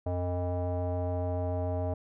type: tone with low-pass filter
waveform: square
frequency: 89.3 Hz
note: F2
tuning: 39 cents sharp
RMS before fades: -31 dBFS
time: 0.06-1.94 s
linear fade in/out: 5 ms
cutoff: 690 Hz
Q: 6.4
effects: none